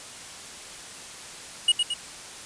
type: tone with echo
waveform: square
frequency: 2894 Hz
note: F#7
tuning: 39 cents flat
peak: -16 dBFS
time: 1.68-1.72 s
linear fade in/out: 5 ms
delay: 110 ms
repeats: 2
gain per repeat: -5 dB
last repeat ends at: 1.94 s
effects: white hiss -41 dBFS RMS until 2.45 s + resampled to 22050 Hz